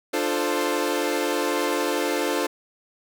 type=chord; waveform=sawtooth; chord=D minor seventh; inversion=none; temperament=equal with one note detuned; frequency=297.4 / 349.2 / 440 / 523.3 Hz; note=D4 / F4 / A4 / C5; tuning=+22 / 0 / 0 / 0 cents; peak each=-24 dBFS; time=0.13-2.47 s; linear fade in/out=10 ms; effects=none